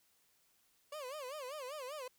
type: tone with vibrato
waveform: 30% pulse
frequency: 555 Hz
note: C#5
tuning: 2 cents sharp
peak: -40 dBFS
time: 0.92-2.08 s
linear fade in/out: 5 ms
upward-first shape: sine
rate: 5.1 Hz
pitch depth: 190 cents each way
effects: white hiss -73 dBFS RMS until 2.18 s